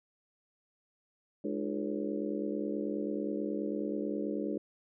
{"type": "harmonic tone with a mistuned harmonic", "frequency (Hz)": 69.3, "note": "C#2", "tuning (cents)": 0, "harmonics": [3, 4, 5, 6, 7, 8], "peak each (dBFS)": [-38, -36, -40, -39, -42, -43], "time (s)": [1.44, 4.58], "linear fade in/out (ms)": 5, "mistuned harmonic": 4, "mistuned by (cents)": 140, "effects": []}